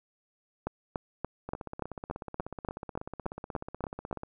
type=two click trains; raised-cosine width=1 ms; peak=-24 / -17 dBFS; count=46 / 13; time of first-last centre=1.49-4.234 / 0.67-4.128 s; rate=16.4 / 3.47 Hz; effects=none